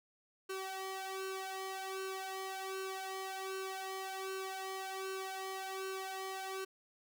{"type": "tone with flanger", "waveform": "sawtooth", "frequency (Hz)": 382.2, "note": "G4", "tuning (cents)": -44, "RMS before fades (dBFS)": -42, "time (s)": [0.49, 6.65], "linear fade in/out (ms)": 10, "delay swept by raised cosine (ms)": [0.71, 1.67], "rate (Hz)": 1.3, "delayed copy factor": 0.8, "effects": []}